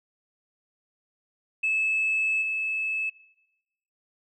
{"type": "tone with level steps", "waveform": "sine", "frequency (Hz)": 2606, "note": "E7", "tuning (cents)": -20, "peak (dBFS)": [-21, -25], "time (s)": [1.63, 3.1], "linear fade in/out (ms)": 10, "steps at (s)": 2.41, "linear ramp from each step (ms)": 20, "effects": ["noise-tail reverb RT60 0.9 s tail -18 dB re dry", "tanh soft clip ceiling -18 dBFS"]}